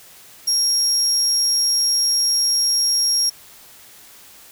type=tone; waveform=35% pulse; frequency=5588 Hz; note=F8; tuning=in tune; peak=-13 dBFS; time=0.47-3.3 s; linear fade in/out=10 ms; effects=white hiss -45 dBFS RMS until 4.51 s